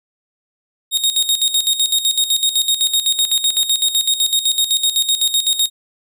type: tone with tremolo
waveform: sawtooth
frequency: 3729 Hz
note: A#7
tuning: in tune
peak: -9 dBFS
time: 0.91-5.7 s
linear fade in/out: 50 ms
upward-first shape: square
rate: 7.9 Hz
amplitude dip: 70%
effects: none